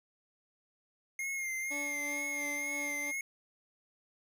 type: tone with vibrato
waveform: square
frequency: 2128 Hz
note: C7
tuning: 29 cents sharp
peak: -35 dBFS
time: 1.19-3.21 s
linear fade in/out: 2 ms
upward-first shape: sine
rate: 2.1 Hz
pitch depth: 41 cents each way
type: tone with tremolo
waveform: 20% pulse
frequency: 288.5 Hz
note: D4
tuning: 31 cents flat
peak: -35 dBFS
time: 1.7-3.12 s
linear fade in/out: 20 ms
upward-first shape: sine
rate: 2.9 Hz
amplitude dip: 40%
effects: none